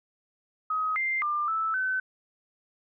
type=tone with pitch steps; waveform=sine; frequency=1264 / 2094 / 1195 / 1314 / 1521 Hz; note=D#6 / C7 / D6 / E6 / F#6; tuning=+27 / +1 / +30 / -6 / +47 cents; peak=-25 dBFS; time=0.7-2 s; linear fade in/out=5 ms; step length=260 ms; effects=none